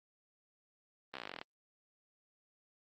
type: slowing click train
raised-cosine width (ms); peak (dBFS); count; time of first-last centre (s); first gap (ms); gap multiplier
0.3; -25; 15; 1.14-1.414; 14; 1.05
effects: high-pass 200 Hz 12 dB/octave + Opus 24 kbps